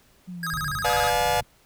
sine exponential sweep, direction down, 185 to 138.59 Hz, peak -33 dBFS, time 0.27-0.78 s, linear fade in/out 20 ms
square tone with vibrato, 1436 Hz, F6, 48 cents sharp, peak -28 dBFS, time 0.43-1.1 s, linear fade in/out 2 ms, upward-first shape square, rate 14 Hz, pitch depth 220 cents each way
white low-pass noise, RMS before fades -37 dBFS, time 0.52-1.43 s, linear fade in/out 5 ms, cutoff 150 Hz, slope 24 dB/octave
40% pulse chord, B diminished seventh, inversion none, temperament just, 493.9 / 592.7 / 711.2 / 853.4 Hz, B4 / D5 / F5 / Ab5, 0 / +16 / +31 / +47 cents, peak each -28 / -28 / -24 / -24 dBFS, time 0.84-1.41 s, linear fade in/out 10 ms
effects pink hiss -59 dBFS RMS until 1.65 s

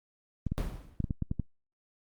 clicks, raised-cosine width 5 ms, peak -18 dBFS, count 8, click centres 0.467 / 0.52 / 1.003 / 1.042 / 1.108 / 1.223 / 1.314 / 1.397 s
brown noise with exponential decay, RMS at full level -29 dBFS, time 0.58-1.09 s, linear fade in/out 0 ms, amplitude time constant 110 ms
effects Opus 24 kbps

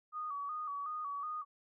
sine tone with vibrato, 1183 Hz, D6, 12 cents sharp, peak -37 dBFS, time 0.12-1.45 s, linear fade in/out 50 ms, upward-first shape square, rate 2.7 Hz, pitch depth 72 cents each way, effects none

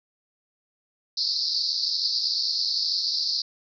white band-pass noise, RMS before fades -26 dBFS, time 1.17-3.42 s, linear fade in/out 5 ms, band 4200 to 5100 Hz, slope 96 dB/octave, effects none

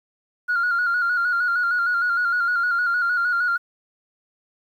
sine tone with vibrato, 1423 Hz, F6, 32 cents sharp, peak -17 dBFS, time 0.48-3.58 s, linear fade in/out 20 ms, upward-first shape square, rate 6.5 Hz, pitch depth 42 cents each way, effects tanh soft clip ceiling -15 dBFS + 9-bit

